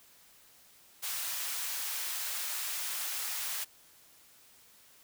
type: high-pass noise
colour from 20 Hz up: white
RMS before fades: -36 dBFS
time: 1.02-3.65 s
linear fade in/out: 20 ms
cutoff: 940 Hz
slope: 12 dB/octave
effects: white hiss -60 dBFS RMS until 5.03 s